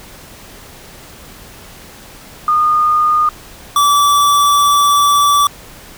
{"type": "tone pair in turn", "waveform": ["sine", "square"], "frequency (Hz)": [1224, 1156], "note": ["D#6", "D6"], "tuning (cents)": [-29, -28], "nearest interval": "minor second", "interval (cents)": 99, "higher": "first", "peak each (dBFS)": -9, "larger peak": "neither", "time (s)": [[2.48, 3.29], [3.76, 5.47]], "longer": "second", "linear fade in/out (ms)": 2, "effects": ["pink hiss -37 dBFS RMS until 5.97 s"]}